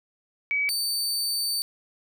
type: tone pair in turn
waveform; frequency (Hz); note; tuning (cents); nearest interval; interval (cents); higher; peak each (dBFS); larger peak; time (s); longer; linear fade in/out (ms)
sine / sawtooth; 2276 / 4570; C#7 / D8; +45 / -48; octave; 1207; second; -22; neither; 0.51-0.69 / 0.69-1.62; second; 0
effects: none